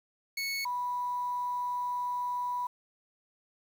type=tone pair in turn; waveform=25% pulse / sine; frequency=2207 / 983.1 Hz; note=C#7 / B5; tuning=-8 / -8 cents; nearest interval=octave + major second; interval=1400 cents; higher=first; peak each=-28 / -30 dBFS; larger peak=first; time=0.37-0.65 / 0.65-2.67 s; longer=second; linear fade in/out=5 ms; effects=9-bit